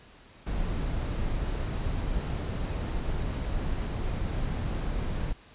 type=noise; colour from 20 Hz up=brown; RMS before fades=-30 dBFS; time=0.46-5.33 s; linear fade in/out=10 ms; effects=pink hiss -54 dBFS RMS until 5.54 s + resampled to 8000 Hz